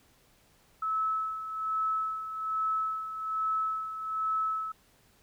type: tone with tremolo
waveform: sine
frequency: 1300 Hz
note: E6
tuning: 24 cents flat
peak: -26 dBFS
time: 0.82-4.72 s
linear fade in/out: 5 ms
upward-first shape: sine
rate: 1.2 Hz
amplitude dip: 65%
effects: pink hiss -64 dBFS RMS until 5.22 s